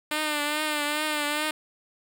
5% pulse tone with vibrato, 300 Hz, D4, 37 cents sharp, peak -14 dBFS, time 0.11-1.51 s, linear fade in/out 5 ms, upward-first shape triangle, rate 2.4 Hz, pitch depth 54 cents each way, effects none

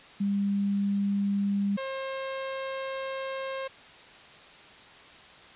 sine / sawtooth tone pair in turn, 200.2 / 534.5 Hz, G3 / C5, +37 / +37 cents, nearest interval octave + perfect fourth, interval 1700 cents, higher second, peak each -24 / -28 dBFS, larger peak first, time 0.2-1.77 / 1.77-3.68 s, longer second, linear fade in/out 10 ms, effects white hiss -50 dBFS RMS until 5.55 s + resampled to 8000 Hz

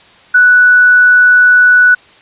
sine tone, 1480 Hz, F#6, in tune, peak -3 dBFS, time 0.34-1.95 s, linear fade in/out 10 ms, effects white hiss -42 dBFS RMS until 2.21 s + resampled to 8000 Hz

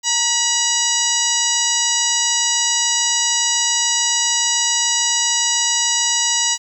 harmonic tone with a mistuned harmonic, 967 Hz, B5, 37 cents flat, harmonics 1 / 2 / 3 / 4 / 5 / 6 / 7 / 8, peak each -27 / -27 / -23 / -25 / -25 / -21 / -22 / -23 dBFS, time 0.03-6.58 s, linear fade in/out 50 ms, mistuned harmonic 1, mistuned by -65 cents, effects 8-bit

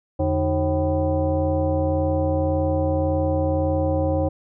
sine tone with frequency modulation, 311.1 Hz, D#4, in tune, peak -18 dBFS, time 0.19-4.29 s, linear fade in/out 10 ms, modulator 228 Hz, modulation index 1.6, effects none

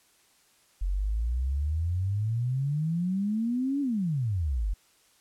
sine exponential two-way sweep, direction up then down, 43.65 to 288.9 to 43.65 Hz, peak -25 dBFS, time 0.81-4.74 s, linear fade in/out 10 ms, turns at 3.81 s, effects white hiss -63 dBFS RMS until 5.2 s + low-pass 11000 Hz 12 dB/octave

